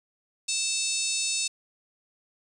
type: harmonic tone with a mistuned harmonic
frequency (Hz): 880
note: A5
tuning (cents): 0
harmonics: 3 / 4 / 5 / 6 / 7 / 8 / 9 / 10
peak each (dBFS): -34 / -34 / -34 / -34 / -34 / -34 / -34 / -34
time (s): 0.48-1.48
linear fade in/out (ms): 10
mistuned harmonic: 4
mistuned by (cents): +85
effects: 9-bit